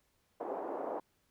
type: band-pass noise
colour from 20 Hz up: white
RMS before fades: -39 dBFS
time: 0.4-1 s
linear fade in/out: 5 ms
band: 320 to 790 Hz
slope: 24 dB/octave
effects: pink hiss -75 dBFS RMS until 1.3 s